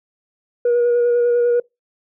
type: tone with vibrato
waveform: sine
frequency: 480 Hz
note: B4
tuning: 49 cents flat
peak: -11 dBFS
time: 0.65-1.6 s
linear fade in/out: 5 ms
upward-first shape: square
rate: 10 Hz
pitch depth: 13 cents each way
effects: noise-tail reverb RT60 0.2 s tail -25 dB re dry + tanh soft clip ceiling -11 dBFS